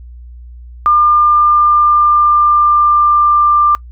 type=tone with pitch glide; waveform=sine; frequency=1200 to 1188.3 Hz; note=D6 to D6; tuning=+37 to +20 cents; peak=-6 dBFS; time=0.86-3.75 s; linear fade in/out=0 ms; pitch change=-17 cents; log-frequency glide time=1.15-3.6 s; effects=noise-tail reverb RT60 0.1 s tail -23 dB re dry + added 60 Hz sine -30 dBFS peak until 3.91 s